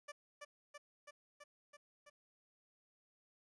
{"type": "tone with echo", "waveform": "15% pulse", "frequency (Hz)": 585, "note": "D5", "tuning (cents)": -7, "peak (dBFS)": -40, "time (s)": [0.08, 0.12], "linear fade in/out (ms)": 10, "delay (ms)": 330, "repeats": 6, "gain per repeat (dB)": -2, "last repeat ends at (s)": 2.1, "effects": ["resampled to 22050 Hz", "13-bit"]}